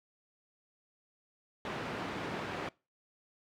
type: band-pass noise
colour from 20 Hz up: pink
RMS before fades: -39 dBFS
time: 1.65-2.69 s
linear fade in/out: 2 ms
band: 160 to 2400 Hz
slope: 12 dB/octave
effects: noise-tail reverb RT60 0.3 s tail -24 dB re dry